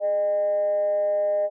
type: tone with frequency modulation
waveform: sine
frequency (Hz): 610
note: D#5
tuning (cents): -34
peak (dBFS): -19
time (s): 0-1.5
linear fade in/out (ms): 50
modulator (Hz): 196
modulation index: 0.26
effects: tanh soft clip ceiling -15 dBFS